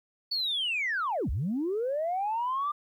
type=linear two-way sweep; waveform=sine; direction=down then up; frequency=4520 to 49.89 to 1201 Hz; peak=-26 dBFS; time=0.31-2.72 s; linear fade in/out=10 ms; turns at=1.3 s; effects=tanh soft clip ceiling -23 dBFS + 11-bit